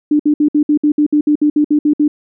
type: tone bursts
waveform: sine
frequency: 297.5 Hz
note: D4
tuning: 22 cents sharp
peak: -8 dBFS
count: 14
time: 0.11-2.08 s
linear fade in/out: 5 ms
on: 85 ms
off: 60 ms
effects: none